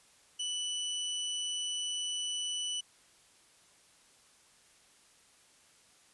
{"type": "tone", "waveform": "sawtooth", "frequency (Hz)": 2973, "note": "F#7", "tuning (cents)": 8, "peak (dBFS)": -30, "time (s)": [0.39, 2.81], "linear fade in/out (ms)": 10, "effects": ["white hiss -63 dBFS RMS until 6.13 s", "resampled to 24000 Hz"]}